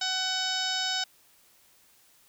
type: harmonic tone with a mistuned harmonic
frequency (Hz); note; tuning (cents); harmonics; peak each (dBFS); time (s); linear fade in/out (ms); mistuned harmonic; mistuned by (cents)
750; F#5; +23; 1 / 2 / 3 / 4 / 5 / 6 / 7 / 8 / 9 / 10; -36 / -34 / -41 / -35 / -33 / -39 / -33 / -41 / -45 / -44; 0.01-1.04; 5; 9; +28
effects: white hiss -61 dBFS RMS until 2.28 s